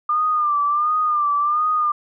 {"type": "tone with vibrato", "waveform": "sine", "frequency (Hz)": 1200, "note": "D6", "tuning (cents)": 37, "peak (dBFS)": -16, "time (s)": [0.09, 1.92], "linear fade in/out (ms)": 5, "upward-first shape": "sine", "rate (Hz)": 1.4, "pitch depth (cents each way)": 62, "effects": []}